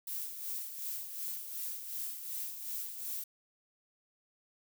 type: noise with tremolo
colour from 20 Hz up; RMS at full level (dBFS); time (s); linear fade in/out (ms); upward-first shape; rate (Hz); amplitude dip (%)
violet; -38; 0.07-3.24; 5; sine; 2.7; 55
effects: none